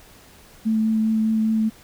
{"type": "tone with vibrato", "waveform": "sine", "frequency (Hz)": 220, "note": "A3", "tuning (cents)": 0, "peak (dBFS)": -17, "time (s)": [0.65, 1.7], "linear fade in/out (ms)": 20, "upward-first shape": "triangle", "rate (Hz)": 4.9, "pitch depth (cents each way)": 13, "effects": ["pink hiss -49 dBFS RMS until 1.83 s"]}